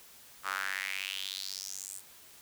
sawtooth tone with high-pass filter sweep, 96.2 Hz, G2, 32 cents flat, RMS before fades -38 dBFS, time 0.43-2.02 s, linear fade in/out 50 ms, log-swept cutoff 1200 to 9000 Hz, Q 4.2, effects white hiss -55 dBFS RMS until 2.41 s

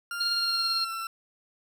40% pulse tone with pitch glide, 1396.9 to 1344.6 Hz, F6 to E6, 0 to +34 cents, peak -31 dBFS, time 0.11-1.07 s, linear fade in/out 2 ms, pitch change -66 cents, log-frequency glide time 0.33-0.92 s
sine tone with tremolo, 4227 Hz, C8, 17 cents sharp, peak -24 dBFS, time 0.2-0.85 s, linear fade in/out 10 ms, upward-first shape sine, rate 18 Hz, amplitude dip 30%
effects none

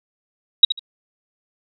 sine tone with echo, 3830 Hz, A#7, 46 cents sharp, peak -3 dBFS, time 0.63-0.65 s, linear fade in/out 5 ms, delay 72 ms, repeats 2, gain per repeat -13 dB, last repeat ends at 0.794 s, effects none

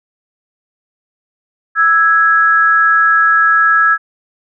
sine tone pair together, 1320 / 1661.2 Hz, E6 / G#6, +2 / 0 cents, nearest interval major third, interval 398 cents, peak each -10 dBFS, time 1.75-3.98 s, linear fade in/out 50 ms, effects none

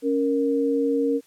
sine tone pair together, 277.7 / 466.2 Hz, C#4 / A#4, +3 / 0 cents, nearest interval major sixth, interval 897 cents, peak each -22 dBFS, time 0.02-1.21 s, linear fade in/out 50 ms, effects white hiss -58 dBFS RMS until 1.26 s + low-pass 12000 Hz 12 dB/octave

